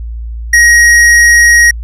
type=tone; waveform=square; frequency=1888 Hz; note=A#6; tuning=22 cents sharp; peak=-3 dBFS; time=0.53-1.71 s; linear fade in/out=5 ms; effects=added 57 Hz sine -18 dBFS peak until 1.83 s + low-pass 10000 Hz 12 dB/octave